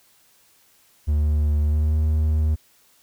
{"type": "tone with pitch glide", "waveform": "triangle", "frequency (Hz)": [74.8, 77.3], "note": ["D2", "D#2"], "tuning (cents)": [32, -11], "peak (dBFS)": -15, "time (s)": [1.07, 2.56], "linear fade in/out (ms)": 20, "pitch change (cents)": 57, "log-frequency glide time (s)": [1.61, 1.96], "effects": ["white hiss -58 dBFS RMS until 3.02 s"]}